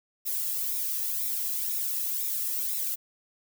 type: noise with flanger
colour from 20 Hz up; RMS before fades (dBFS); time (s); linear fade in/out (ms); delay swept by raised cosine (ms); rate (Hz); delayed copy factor
violet; -30; 0.25-2.96; 20; 0.65 to 1.39; 2; -0.55
effects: none